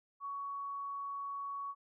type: tone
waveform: sine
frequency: 1120 Hz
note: C#6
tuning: 18 cents sharp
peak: -38 dBFS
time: 0.2-1.75 s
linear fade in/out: 50 ms
effects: none